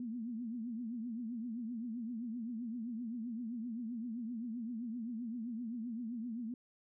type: tone with vibrato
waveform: sine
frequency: 233.1 Hz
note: A#3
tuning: in tune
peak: -38 dBFS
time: 0-6.54 s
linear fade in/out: 2 ms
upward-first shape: triangle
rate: 7.7 Hz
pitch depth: 150 cents each way
effects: none